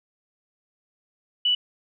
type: tone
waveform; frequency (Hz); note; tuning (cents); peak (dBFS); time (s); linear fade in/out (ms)
sine; 2960; F#7; 0; -18; 1.45-1.55; 5
effects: none